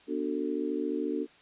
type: chord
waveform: sine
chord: B minor seventh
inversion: none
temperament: just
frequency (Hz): 246.9 / 296.3 / 370.4 / 444.5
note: B3 / D4 / F#4 / A4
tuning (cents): 0 / +15 / +2 / +18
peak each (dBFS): -36 / -32 / -35 / -35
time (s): 0.07-1.27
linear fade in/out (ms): 50
effects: white hiss -58 dBFS RMS until 1.41 s + resampled to 8000 Hz